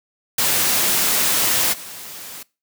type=noise with level steps; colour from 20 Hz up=white; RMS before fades=-18 / -35 dBFS; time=0.38-2.43 s; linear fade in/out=5 ms; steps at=1.72 s; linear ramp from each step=20 ms; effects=noise-tail reverb RT60 0.3 s tail -23 dB re dry + high-pass 100 Hz 12 dB/octave